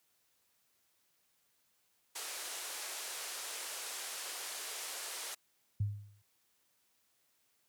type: band-pass noise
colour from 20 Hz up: white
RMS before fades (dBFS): -43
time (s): 2.15-5.35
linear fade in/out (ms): 10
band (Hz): 400 to 11000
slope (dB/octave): 24
type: tone with exponential decay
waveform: sine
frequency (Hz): 102.6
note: G#2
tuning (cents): -21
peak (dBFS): -27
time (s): 5.8-6.22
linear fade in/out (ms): 5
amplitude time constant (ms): 90
effects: white hiss -75 dBFS RMS until 7.68 s + high-pass 60 Hz 12 dB/octave